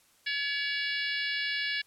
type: harmonic tone with a mistuned harmonic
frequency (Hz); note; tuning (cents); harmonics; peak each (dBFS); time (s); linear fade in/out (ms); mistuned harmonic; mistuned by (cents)
568; C#5; +42; 3 / 4 / 5 / 6 / 7 / 8 / 9; -33 / -35 / -37 / -39 / -40 / -41 / -42; 0.26-1.82; 10; 8; -38
effects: white hiss -64 dBFS RMS until 1.86 s + low-pass 12000 Hz 12 dB/octave